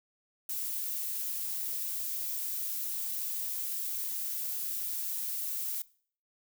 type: noise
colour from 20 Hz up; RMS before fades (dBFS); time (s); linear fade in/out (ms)
violet; -35; 0.49-5.82; 5
effects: noise-tail reverb RT60 0.5 s tail -21 dB re dry